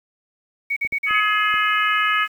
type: tone bursts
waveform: sine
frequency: 2234 Hz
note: C#7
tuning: 13 cents sharp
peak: -19 dBFS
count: 5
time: 0.7-1.206 s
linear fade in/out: 10 ms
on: 66 ms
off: 44 ms
type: clicks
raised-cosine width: 2 ms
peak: -26 dBFS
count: 4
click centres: 0.85 / 0.925 / 1.109 / 1.541 s
type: harmonic tone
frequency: 422.2 Hz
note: G#4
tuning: 29 cents sharp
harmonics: 3 / 4 / 5 / 6 / 7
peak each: -20 / -22 / -24 / -26 / -27 dBFS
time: 1.06-2.28 s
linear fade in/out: 50 ms
effects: 8-bit